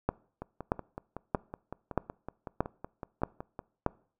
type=two click trains; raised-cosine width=1 ms; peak=-24 / -12 dBFS; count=18 / 7; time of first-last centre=0.42-3.592 / 0.09-3.864 s; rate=5.36 / 1.59 Hz; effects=noise-tail reverb RT60 0.5 s tail -23 dB re dry